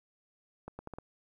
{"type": "accelerating click train", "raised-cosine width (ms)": 1, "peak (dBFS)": -28, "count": 5, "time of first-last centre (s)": [0.68, 0.985], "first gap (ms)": 110, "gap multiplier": 0.76, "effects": ["11-bit"]}